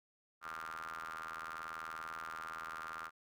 sawtooth ring-modulated tone, 80.7 Hz, E2, 36 cents flat, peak -36 dBFS, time 0.41-3.11 s, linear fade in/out 50 ms, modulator 1300 Hz, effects none

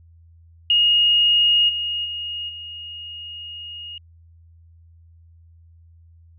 sine tone with level steps, 2863 Hz, F7, 42 cents sharp, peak -13 / -22 / -26 / -32 dBFS, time 0.7-3.98 s, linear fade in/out 2 ms, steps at 1.68 / 2.04 / 2.48 s, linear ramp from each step 20 ms, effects added 83 Hz sine -47 dBFS peak until 6.38 s

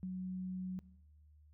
sine tone, 185 Hz, F#3, in tune, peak -38 dBFS, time 0.03-0.79 s, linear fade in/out 0 ms, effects noise-tail reverb RT60 1.0 s tail -21 dB re dry + added 75 Hz sine -60 dBFS peak until 1.53 s

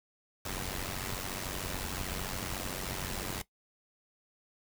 pink noise with amplitude modulation, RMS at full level -34 dBFS, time 0.45-3.42 s, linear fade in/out 5 ms, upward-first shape sine, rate 93.6 Hz, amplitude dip 75%, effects noise-tail reverb RT60 0.1 s tail -17 dB re dry

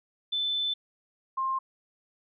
sine tone pair in turn, 3520 / 1059 Hz, A7 / C6, 0 / +21 cents, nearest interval octave + major sixth, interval 2079 cents, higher first, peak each -26 dBFS, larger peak neither, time 0.32-0.74 / 1.37-1.59 s, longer first, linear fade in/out 10 ms, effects none

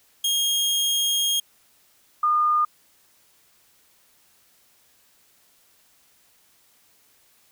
sawtooth / sine tone pair in turn, 3249 / 1217 Hz, G#7 / D#6, -39 / -39 cents, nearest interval octave + perfect fourth, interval 1700 cents, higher first, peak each -17 dBFS, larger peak neither, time 0.24-1.4 / 2.23-2.65 s, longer first, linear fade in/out 5 ms, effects white hiss -60 dBFS RMS until 7.51 s

